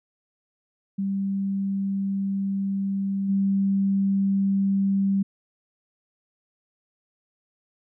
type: tone with level steps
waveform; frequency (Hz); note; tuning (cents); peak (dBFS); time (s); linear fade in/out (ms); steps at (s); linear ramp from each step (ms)
sine; 196; G3; 0; -23 / -19; 0.98-5.23; 10; 3.28; 20
effects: none